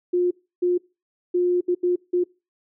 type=tone bursts at uneven times; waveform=sine; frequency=356.1 Hz; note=F4; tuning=34 cents sharp; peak=-17 dBFS; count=6; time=0.13-0.31 / 0.62-0.78 / 1.34-1.61 / 1.68-1.75 / 1.83-1.96 / 2.13-2.24 s; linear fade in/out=10 ms; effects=noise-tail reverb RT60 0.3 s tail -24 dB re dry